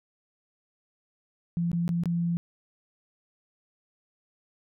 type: tone with dropouts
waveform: sine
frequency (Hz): 170.8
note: F3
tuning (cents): -38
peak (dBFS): -24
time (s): 1.57-2.37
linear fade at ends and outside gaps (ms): 0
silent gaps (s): 1.716-1.731 / 1.879-1.891 / 2.036-2.057
effects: none